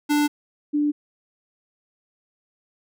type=tone pair in turn; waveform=square / sine; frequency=294.6 / 294.6 Hz; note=D4 / D4; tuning=+6 / +6 cents; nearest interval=unison; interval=0 cents; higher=neither; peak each=-18 dBFS; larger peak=neither; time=0.09-0.28 / 0.73-0.92 s; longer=neither; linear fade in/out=20 ms; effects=none